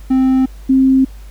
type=tone pair in turn; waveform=triangle / sine; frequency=261.6 / 264.6 Hz; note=C4 / C4; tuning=0 / +20 cents; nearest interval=unison; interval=20 cents; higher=second; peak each=-7 dBFS; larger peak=neither; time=0.1-0.46 / 0.69-1.05 s; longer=neither; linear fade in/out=10 ms; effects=added 50 Hz sine -31 dBFS peak until 1.3 s + pink hiss -47 dBFS RMS until 1.3 s